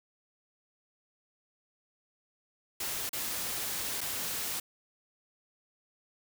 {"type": "noise with dropouts", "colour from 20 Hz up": "white", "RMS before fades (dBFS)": -35, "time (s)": [2.8, 4.6], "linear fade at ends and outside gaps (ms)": 5, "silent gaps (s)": [[3.093, 3.13], [4.008, 4.012]], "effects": []}